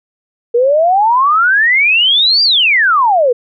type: exponential two-way sweep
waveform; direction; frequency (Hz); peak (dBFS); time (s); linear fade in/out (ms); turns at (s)
sine; up then down; 462.1 to 4834 to 462.1; -7; 0.54-3.33; 10; 2.43
effects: none